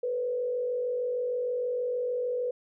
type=tone with frequency modulation; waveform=sine; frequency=493.5 Hz; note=B4; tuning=1 cent flat; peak=-27 dBFS; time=0.03-2.51 s; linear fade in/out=5 ms; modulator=46.5 Hz; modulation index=0.51; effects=none